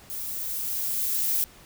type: noise with level ramp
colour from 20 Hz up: violet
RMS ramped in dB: -34 to -24 dBFS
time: 0.1-1.44 s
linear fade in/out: 0 ms
effects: pink hiss -51 dBFS RMS until 1.65 s